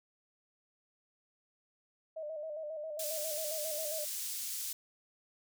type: tone with vibrato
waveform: sine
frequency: 618 Hz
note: D#5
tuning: 12 cents flat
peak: -38 dBFS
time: 2.16-4.05 s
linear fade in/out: 10 ms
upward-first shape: square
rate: 7.4 Hz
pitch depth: 56 cents each way
type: high-pass noise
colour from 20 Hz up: pink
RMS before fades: -39 dBFS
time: 2.99-4.73 s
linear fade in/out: 5 ms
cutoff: 6200 Hz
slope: 12 dB/octave
effects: none